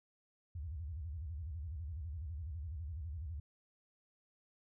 sine tone with vibrato, 77.78 Hz, D#2, in tune, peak -40 dBFS, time 0.55-3.4 s, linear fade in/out 5 ms, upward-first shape square, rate 12 Hz, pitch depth 200 cents each way, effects none

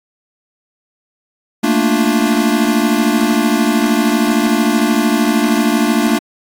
square chord, Bb major seventh, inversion third, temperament equal, 220 / 233.1 / 293.7 / 349.2 Hz, A3 / Bb3 / D4 / F4, 0 / 0 / 0 / 0 cents, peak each -17 / -17 / -17 / -21 dBFS, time 1.63-6.19 s, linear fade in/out 10 ms, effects AAC 64 kbps

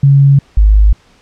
sine tone pair in turn, 139.2 / 51.83 Hz, C#3 / G#1, +8 / -3 cents, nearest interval octave + perfect fourth, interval 1711 cents, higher first, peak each -3 dBFS, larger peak neither, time 0.03-0.39 / 0.57-0.93 s, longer neither, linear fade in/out 5 ms, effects pink hiss -48 dBFS RMS until 1.21 s + low-pass 6000 Hz 12 dB/octave

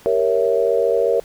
sine chord, G diminished seventh, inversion none, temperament equal, 392 / 466.2 / 554.4 / 659.3 Hz, G4 / Bb4 / Db5 / Fb5, 0 / 0 / 0 / 0 cents, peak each -23 / -17 / -20 / -23 dBFS, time 0.06-1.2 s, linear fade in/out 0 ms, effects pink hiss -47 dBFS RMS until 1.24 s

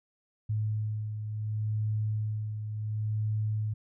sine beating tone pair, 107.3 / 108 Hz, A2 / A2, -43 / -32 cents, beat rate 0.7 Hz, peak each -29 / -38 dBFS, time 0.49-3.74 s, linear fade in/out 10 ms, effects none

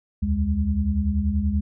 sine tone cluster, 70.8 / 81.2 / 204.7 Hz, C#2 / E2 / G#3, +37 / -26 / -25 cents, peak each -24 dBFS, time 0.22-1.61 s, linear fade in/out 10 ms, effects none

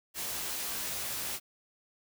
white noise with comb filter, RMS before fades -36 dBFS, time 0.14-1.4 s, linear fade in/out 50 ms, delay 16 ms, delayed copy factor +0.55, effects none

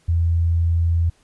sine tone, 84 Hz, E2, 33 cents sharp, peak -15 dBFS, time 0.08-1.1 s, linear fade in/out 10 ms, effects pink hiss -59 dBFS RMS until 1.23 s + resampled to 24000 Hz

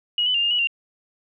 sine tone with pitch steps, 2897 / 3001 / 2799 / 2821 / 2930 / 2776 Hz, F#7 / F#7 / F7 / F7 / F#7 / F7, -37 / +24 / +3 / +17 / -18 / -11 cents, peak -18 dBFS, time 0.18-0.672 s, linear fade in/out 2 ms, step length 82 ms, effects none

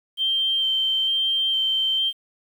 sine tone with vibrato, 3136 Hz, G7, in tune, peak -19 dBFS, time 0.17-2.13 s, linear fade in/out 50 ms, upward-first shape square, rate 1.1 Hz, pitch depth 9 cents each way, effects 8-bit

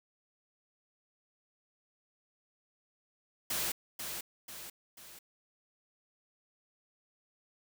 white noise with echo, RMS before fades -34 dBFS, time 3.5-3.72 s, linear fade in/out 5 ms, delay 490 ms, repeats 3, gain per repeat -6 dB, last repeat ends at 5.19 s, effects none

